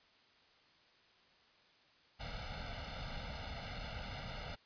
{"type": "noise with comb filter", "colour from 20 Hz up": "pink", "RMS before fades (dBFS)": -44, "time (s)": [2.19, 4.56], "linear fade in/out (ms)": 20, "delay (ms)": 1.4, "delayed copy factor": 0.95, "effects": ["white hiss -67 dBFS RMS until 4.65 s", "resampled to 11025 Hz"]}